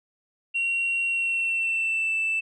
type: tone with pitch glide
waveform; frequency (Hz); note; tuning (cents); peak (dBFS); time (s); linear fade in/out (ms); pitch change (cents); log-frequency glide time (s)
sine; 2743 to 2650; F7 to E7; -32 to +9; -21; 0.54-2.41; 20; -59; 1.08-2.15
effects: tanh soft clip ceiling -20 dBFS